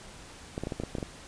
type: clicks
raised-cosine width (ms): 2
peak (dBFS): -19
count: 9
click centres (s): 0.579 / 0.636 / 0.671 / 0.722 / 0.8 / 0.836 / 0.952 / 0.984 / 1.028
effects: pink hiss -48 dBFS RMS until 1.27 s + resampled to 22050 Hz